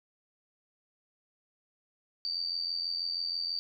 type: tone with amplitude modulation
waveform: sine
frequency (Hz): 4620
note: D8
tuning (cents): -29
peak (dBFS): -28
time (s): 2.25-3.59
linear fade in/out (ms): 0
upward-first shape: sine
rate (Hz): 86.2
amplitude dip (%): 65
effects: 11-bit